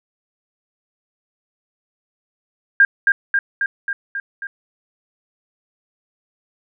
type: tone with echo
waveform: sine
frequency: 1606 Hz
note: G6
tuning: 41 cents sharp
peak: -7 dBFS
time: 2.8-2.85 s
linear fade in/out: 2 ms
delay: 270 ms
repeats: 6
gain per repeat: -3 dB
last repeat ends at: 4.47 s
effects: none